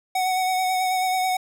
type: tone with vibrato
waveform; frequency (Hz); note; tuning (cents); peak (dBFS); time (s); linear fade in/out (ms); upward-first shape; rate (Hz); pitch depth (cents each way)
square; 744; F#5; +9; -21; 0.15-1.37; 5; sine; 9.2; 22
effects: none